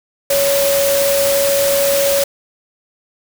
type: tone in noise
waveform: sine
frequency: 559 Hz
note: C#5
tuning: 14 cents sharp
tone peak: -13 dBFS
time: 0.3-2.24 s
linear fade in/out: 5 ms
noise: white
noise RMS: -19 dBFS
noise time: 0.3-2.24 s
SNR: +3 dB
effects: none